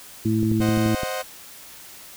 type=harmonic tone; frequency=109.7 Hz; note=A2; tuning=5 cents flat; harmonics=1 / 2 / 3; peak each=-23 / -22 / -23 dBFS; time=0.25-0.95 s; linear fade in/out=5 ms
type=click train; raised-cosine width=3 ms; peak=-16 dBFS; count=8; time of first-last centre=0.43-1.033 s; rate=11.6 Hz
type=chord; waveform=sawtooth; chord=C diminished; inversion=none; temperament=equal; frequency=523.3 / 622.3 / 740 Hz; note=C5 / Eb5 / Gb5; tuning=0 / 0 / 0 cents; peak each=-25 / -28 / -28 dBFS; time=0.6-1.23 s; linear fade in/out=20 ms
effects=white hiss -43 dBFS RMS until 2.16 s